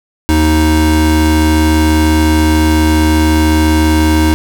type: tone pair together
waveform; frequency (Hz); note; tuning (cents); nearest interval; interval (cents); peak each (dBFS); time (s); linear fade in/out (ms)
square; 77.4 / 312.7; D#2 / D#4; -9 / +9; 2 octaves; 2418; -11; 0.29-4.34; 0
effects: 7-bit